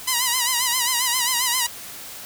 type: tone with vibrato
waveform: 5% pulse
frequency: 987.8 Hz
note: B5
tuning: in tune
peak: -7 dBFS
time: 0.07-1.67 s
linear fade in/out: 10 ms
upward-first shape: sine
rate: 7.5 Hz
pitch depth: 86 cents each way
effects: white hiss -37 dBFS RMS until 2.25 s